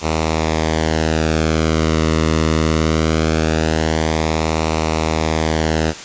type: tone with flanger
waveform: sawtooth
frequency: 79.3 Hz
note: D#2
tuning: 33 cents sharp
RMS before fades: -17 dBFS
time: 0.01-5.94 s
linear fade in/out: 50 ms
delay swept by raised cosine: 0.61 to 1.26 ms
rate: 0.21 Hz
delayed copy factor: -0.7
effects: white hiss -32 dBFS RMS until 6.04 s + resampled to 16000 Hz